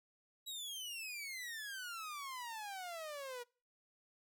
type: exponential sweep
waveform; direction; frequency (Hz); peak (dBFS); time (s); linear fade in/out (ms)
sawtooth; down; 3908 to 474.5; -40; 0.46-3.44; 20
effects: noise-tail reverb RT60 0.4 s tail -26 dB re dry